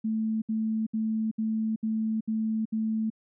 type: tone bursts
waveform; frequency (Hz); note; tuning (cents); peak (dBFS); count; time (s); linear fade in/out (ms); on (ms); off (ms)
sine; 220; A3; 0; -25; 7; 0.04-3.102; 10; 380; 67
effects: none